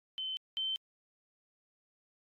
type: tone pair in turn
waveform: sine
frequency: 3067 / 3094 Hz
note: G7 / G7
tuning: -38 / -23 cents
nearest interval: unison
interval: 15 cents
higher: second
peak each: -35 / -32 dBFS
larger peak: second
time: 0.18-0.37 / 0.57-0.76 s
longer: neither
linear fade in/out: 0 ms
effects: AAC 64 kbps